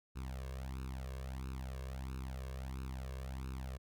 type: tone with flanger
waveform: sawtooth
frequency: 65.41 Hz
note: C2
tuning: in tune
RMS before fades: -43 dBFS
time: 0.15-3.78 s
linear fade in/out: 20 ms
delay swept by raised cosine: 0.75 to 1.85 ms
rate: 1.5 Hz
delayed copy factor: +1
effects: none